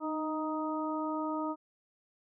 harmonic tone with a mistuned harmonic, 312.3 Hz, D#4, 7 cents sharp, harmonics 1 / 2 / 3 / 4, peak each -34 / -39 / -38 / -39 dBFS, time 0-1.56 s, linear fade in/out 50 ms, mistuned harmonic 1, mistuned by -24 cents, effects none

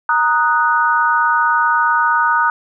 sine chord, D# minor, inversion second, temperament equal, 932.3 / 1244.5 / 1480 Hz, A#5 / D#6 / F#6, 0 / 0 / 0 cents, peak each -16 dBFS, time 0.09-2.5 s, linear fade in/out 2 ms, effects none

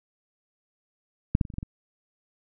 clicks, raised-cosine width 5 ms, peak -6 / -10 / -25 / -27 / -29 / -17 / -22 dBFS, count 7, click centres 1.351 / 1.412 / 1.452 / 1.502 / 1.539 / 1.584 / 1.629 s, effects none

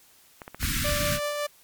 clicks, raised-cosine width 0.5 ms, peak -23 dBFS, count 4, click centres 0.418 / 0.479 / 0.546 / 0.629 s
pink band-stop noise, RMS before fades -27 dBFS, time 0.59-1.2 s, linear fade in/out 50 ms, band 290 to 1300 Hz, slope 48 dB/octave
sawtooth tone with tremolo, 587.3 Hz, D5, in tune, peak -22 dBFS, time 0.84-1.47 s, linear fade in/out 10 ms, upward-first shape sine, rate 5.4 Hz, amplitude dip 30%
effects white hiss -57 dBFS RMS until 1.63 s + MP3 96 kbps

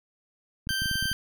clicks, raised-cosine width 5 ms, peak -22 dBFS, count 9, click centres 0.671 / 0.707 / 0.82 / 0.858 / 0.913 / 0.956 / 1.026 / 1.056 / 1.116 s
20% pulse tone, 1563 Hz, G6, 6 cents flat, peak -22 dBFS, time 0.69-1.13 s, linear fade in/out 0 ms
effects none

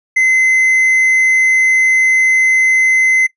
triangle tone, 2053 Hz, C7, 33 cents flat, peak -6 dBFS, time 0.16-3.27 s, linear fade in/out 10 ms, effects noise-tail reverb RT60 0.1 s tail -20 dB re dry + resampled to 24000 Hz

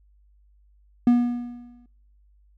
triangle tone with exponential decay, 241.7 Hz, B3, 37 cents flat, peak -10 dBFS, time 1.07-1.86 s, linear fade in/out 2 ms, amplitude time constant 170 ms, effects noise-tail reverb RT60 0.8 s tail -25 dB re dry + added 50 Hz sine -55 dBFS peak until 2.57 s

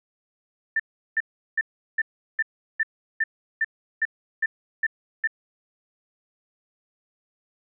sine tone bursts, 1782 Hz, A6, 22 cents sharp, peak -19 dBFS, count 12, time 0.76-5.274 s, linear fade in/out 5 ms, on 37 ms, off 370 ms, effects none

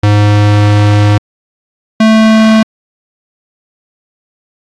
square tone pair in turn, 103.83 / 220 Hz, G#2 / A3, 0 / 0 cents, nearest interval octave + minor second, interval 1300 cents, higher second, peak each -5 / -4 dBFS, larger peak second, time 0.03-1.18 / 2-2.63 s, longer first, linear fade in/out 5 ms, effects low-pass 5000 Hz 12 dB/octave + AAC 64 kbps

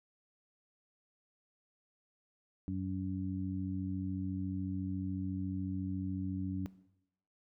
harmonic tone, 94 Hz, F#2, 28 cents sharp, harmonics 1 / 2 / 3, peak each -39 / -38 / -39 dBFS, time 2.68-6.66 s, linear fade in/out 0 ms, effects noise-tail reverb RT60 0.8 s tail -18 dB re dry

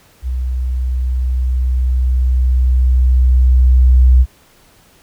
sine tone with level ramp, 63.1 Hz, B1, 38 cents sharp, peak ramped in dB -16 to -4 dBFS, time 0.22-4.26 s, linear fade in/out 50 ms, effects pink hiss -49 dBFS RMS until 5.02 s

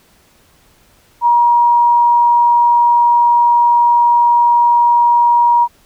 sine tone, 952 Hz, A#5, 36 cents sharp, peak -7 dBFS, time 1.21-5.68 s, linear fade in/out 50 ms, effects pink hiss -51 dBFS RMS until 5.85 s

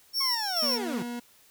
45% pulse tone with tremolo, 5460 Hz, F8, 40 cents flat, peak -25 dBFS, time 0.13-0.79 s, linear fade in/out 50 ms, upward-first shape square, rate 2.3 Hz, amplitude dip 50%
30% pulse linear sweep, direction down, 1112 to 156.5 Hz, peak -29 dBFS, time 0.2-1.03 s, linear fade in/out 10 ms
40% pulse tone, 240 Hz, B3, 49 cents flat, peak -32 dBFS, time 0.62-1.2 s, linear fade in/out 10 ms
effects white hiss -59 dBFS RMS until 1.5 s

